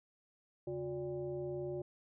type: tone with frequency modulation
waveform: sine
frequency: 360 Hz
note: F#4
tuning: 47 cents flat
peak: -37 dBFS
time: 0.67-1.82 s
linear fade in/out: 5 ms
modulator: 221 Hz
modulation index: 0.9
effects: none